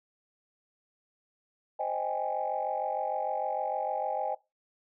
sine chord, Ab major seventh, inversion first, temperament equal, 523.3 / 622.3 / 784 / 830.6 Hz, C5 / Eb5 / G5 / Ab5, 0 / 0 / 0 / 0 cents, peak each -37 / -34 / -33 / -33 dBFS, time 1.79-4.35 s, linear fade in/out 10 ms, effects noise-tail reverb RT60 0.2 s tail -17 dB re dry + tanh soft clip ceiling -20 dBFS

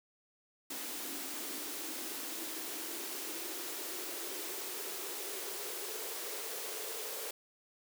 white noise with high-pass filter sweep, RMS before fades -41 dBFS, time 0.7-7.31 s, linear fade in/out 5 ms, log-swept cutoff 280 to 450 Hz, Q 5.4, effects none

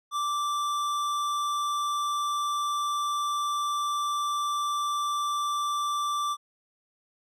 sine tone with tanh clipping, 1172 Hz, D6, 4 cents flat, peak -28 dBFS, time 0.11-6.37 s, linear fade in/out 50 ms, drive 16 dB, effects none

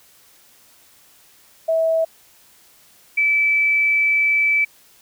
sine tone pair in turn, 650 / 2311 Hz, E5 / D7, -24 / -28 cents, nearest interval octave + minor seventh, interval 2196 cents, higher second, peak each -15 / -14 dBFS, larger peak second, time 1.68-2.05 / 3.17-4.65 s, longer second, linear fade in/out 10 ms, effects white hiss -52 dBFS RMS until 5.01 s

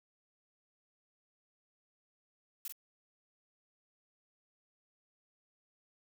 blue noise with echo, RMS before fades -41 dBFS, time 2.65-2.68 s, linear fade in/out 2 ms, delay 44 ms, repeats 1, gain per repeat -5 dB, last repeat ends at 2.724 s, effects none

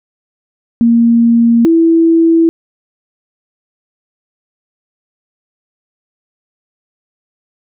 sine tone pair in turn, 233.1 / 329.7 Hz, A#3 / E4, 0 / 0 cents, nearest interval tritone, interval 600 cents, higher second, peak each -5 dBFS, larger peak neither, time 0.81-1.65 / 1.65-2.49 s, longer neither, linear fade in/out 0 ms, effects none

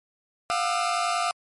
40% pulse tone cluster, 702 / 753 / 1205 / 1314 Hz, F5 / F#5 / D6 / E6, +9 / +30 / +44 / -6 cents, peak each -26 / -33 / -28 / -29 dBFS, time 0.5-1.31 s, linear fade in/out 0 ms, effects MP3 48 kbps

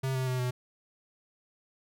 square tone with pitch steps, 132.7 / 130.12 / 127.59 / 125.11 Hz, C3 / C3 / C3 / B2, +25 / -9 / -43 / +23 cents, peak -29 dBFS, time 0.03-0.51 s, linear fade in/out 10 ms, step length 120 ms, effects none

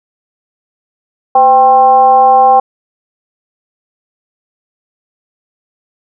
sine tone with frequency modulation, 787 Hz, G5, 7 cents sharp, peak -3 dBFS, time 1.35-2.6 s, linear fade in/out 5 ms, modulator 277 Hz, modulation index 0.61, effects none

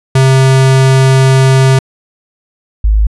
square / sine tone pair in turn, 132.7 / 52.66 Hz, C3 / G#1, +25 / +25 cents, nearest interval octave + major third, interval 1600 cents, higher first, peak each -5 / -5 dBFS, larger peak neither, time 0.15-1.79 / 2.84-3.07 s, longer first, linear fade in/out 5 ms, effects resampled to 24000 Hz

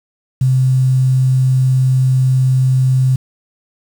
sine tone with quantisation, 129.9 Hz, C3, 12 cents flat, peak -9 dBFS, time 0.41-3.16 s, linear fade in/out 5 ms, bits 6, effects none

